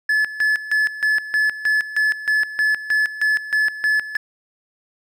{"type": "tone with tremolo", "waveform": "triangle", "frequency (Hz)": 1722, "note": "A6", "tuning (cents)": -38, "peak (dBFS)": -13, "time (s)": [0.09, 4.17], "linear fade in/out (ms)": 5, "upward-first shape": "square", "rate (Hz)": 3.2, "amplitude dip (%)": 80, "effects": []}